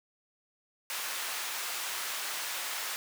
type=high-pass noise; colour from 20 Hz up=pink; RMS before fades=-36 dBFS; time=0.9-2.96 s; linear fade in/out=0 ms; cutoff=1100 Hz; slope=12 dB/octave; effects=none